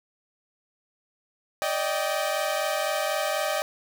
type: tone cluster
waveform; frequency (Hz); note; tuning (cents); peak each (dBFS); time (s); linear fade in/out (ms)
sawtooth; 579 / 623 / 782; D5 / D#5 / G5; -25 / +2 / -4; -26 / -24 / -27; 1.62-3.62; 0
effects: none